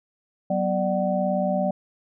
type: tone cluster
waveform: sine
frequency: 188.2 / 245.7 / 593 / 750 Hz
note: F#3 / B3 / D5 / F#5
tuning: +30 / -9 / +17 / +23 cents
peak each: -25 / -31 / -24 / -28 dBFS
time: 0.5-1.71 s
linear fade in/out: 5 ms
effects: none